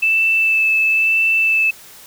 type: tone with vibrato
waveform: sine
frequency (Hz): 2637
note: E7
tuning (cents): 0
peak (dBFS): -12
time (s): 0.02-1.71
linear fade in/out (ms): 10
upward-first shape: sine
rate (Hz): 1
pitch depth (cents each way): 13
effects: white hiss -41 dBFS RMS until 2.06 s